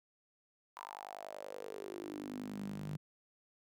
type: tone with high-pass filter sweep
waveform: sawtooth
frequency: 50.4 Hz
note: G1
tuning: 49 cents sharp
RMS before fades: -45 dBFS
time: 0.76-2.97 s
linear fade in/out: 10 ms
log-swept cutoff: 1000 to 150 Hz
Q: 6.1
effects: none